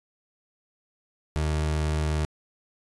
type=tone; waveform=30% pulse; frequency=76.9 Hz; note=D#2; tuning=20 cents flat; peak=-21 dBFS; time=1.36-2.25 s; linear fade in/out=0 ms; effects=resampled to 24000 Hz